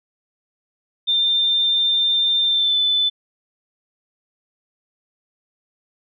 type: tone with pitch glide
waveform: sine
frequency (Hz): 3594 to 3510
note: A7 to A7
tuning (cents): +36 to -5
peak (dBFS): -15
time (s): 1.07-3.1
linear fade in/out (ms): 20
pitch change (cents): -41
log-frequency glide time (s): 2.44-2.78
effects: none